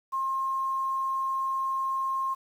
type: tone with quantisation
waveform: sine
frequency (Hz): 1067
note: C6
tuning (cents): +34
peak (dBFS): -26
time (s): 0.12-2.35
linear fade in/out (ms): 20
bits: 9
effects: none